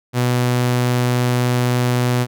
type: tone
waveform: sawtooth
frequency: 123.47 Hz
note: B2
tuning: in tune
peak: -11 dBFS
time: 0.13-2.27 s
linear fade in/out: 50 ms
effects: none